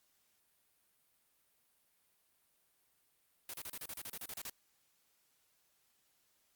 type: noise bursts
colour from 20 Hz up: white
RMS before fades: -44 dBFS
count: 13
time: 3.49-4.498 s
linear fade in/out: 2 ms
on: 48 ms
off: 32 ms
effects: white hiss -75 dBFS RMS until 6.55 s + Opus 48 kbps

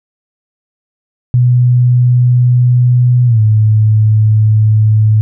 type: tone with pitch glide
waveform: sine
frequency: 123.47 to 108.11 Hz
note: B2 to A2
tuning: 0 to -30 cents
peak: -5 dBFS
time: 1.34-5.21 s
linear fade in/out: 0 ms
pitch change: -230 cents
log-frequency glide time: 3.26-3.4 s
effects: none

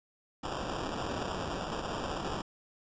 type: noise with sample-and-hold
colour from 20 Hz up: blue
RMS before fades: -36 dBFS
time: 0.43-2.42 s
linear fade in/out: 5 ms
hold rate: 2100 Hz
effects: resampled to 16000 Hz

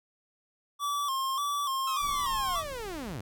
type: tone with vibrato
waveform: square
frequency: 1108.7 Hz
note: C#6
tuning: in tune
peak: -29 dBFS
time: 0.79-2.64 s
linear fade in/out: 50 ms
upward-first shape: square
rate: 1.7 Hz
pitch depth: 67 cents each way
type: linear sweep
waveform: sawtooth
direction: down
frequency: 1318.5 to 87.4 Hz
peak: -32 dBFS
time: 1.87-3.21 s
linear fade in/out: 5 ms
type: noise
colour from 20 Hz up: brown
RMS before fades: -44 dBFS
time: 2-3.2 s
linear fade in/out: 50 ms
effects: none

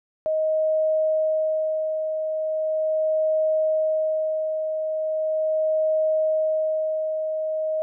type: tone with tremolo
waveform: sine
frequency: 627 Hz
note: D#5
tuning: 13 cents sharp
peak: -18 dBFS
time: 0.26-7.82 s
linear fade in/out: 0 ms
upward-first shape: sine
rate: 0.39 Hz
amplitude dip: 45%
effects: none

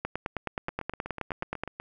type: two click trains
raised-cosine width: 0.5 ms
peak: -15 / -21 dBFS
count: 16 / 10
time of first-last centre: 0.05-1.636 / 0.69-1.8 s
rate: 9.46 / 8.11 Hz
effects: none

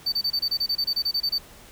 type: tone bursts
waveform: triangle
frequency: 4570 Hz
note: D8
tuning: 48 cents flat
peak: -20 dBFS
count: 15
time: 0.06-1.384 s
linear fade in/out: 10 ms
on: 64 ms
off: 26 ms
effects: pink hiss -48 dBFS RMS until 1.71 s

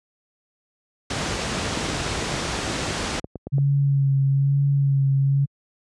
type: low-pass noise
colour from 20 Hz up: pink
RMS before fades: -26 dBFS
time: 1.1-3.2 s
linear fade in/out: 5 ms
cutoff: 8000 Hz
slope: 24 dB/octave
type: click train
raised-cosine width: 2 ms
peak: -18 dBFS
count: 22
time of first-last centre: 1.21-3.583 s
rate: 8.85 Hz
type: tone with vibrato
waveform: sine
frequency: 138.59 Hz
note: C#3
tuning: in tune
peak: -16 dBFS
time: 3.52-5.46 s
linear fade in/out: 20 ms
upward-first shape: sine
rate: 1.1 Hz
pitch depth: 24 cents each way
effects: high-pass 60 Hz 12 dB/octave + resampled to 24000 Hz

